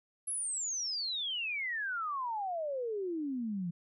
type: exponential sweep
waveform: sine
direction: down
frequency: 11175 to 165.9 Hz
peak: -33 dBFS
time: 0.27-3.71 s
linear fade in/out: 10 ms
effects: none